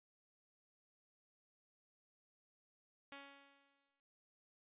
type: tone with exponential decay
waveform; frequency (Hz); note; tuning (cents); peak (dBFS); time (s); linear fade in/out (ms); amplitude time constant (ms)
5% pulse; 278.8; C#4; +10; -38; 3.12-4; 1; 190
effects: resampled to 8000 Hz